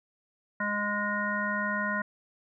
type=harmonic tone; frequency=206.6 Hz; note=G#3; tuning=9 cents flat; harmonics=1 / 3 / 5 / 7 / 9; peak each=-34 / -37 / -34 / -32 / -33 dBFS; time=0.6-2.02 s; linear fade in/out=5 ms; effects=none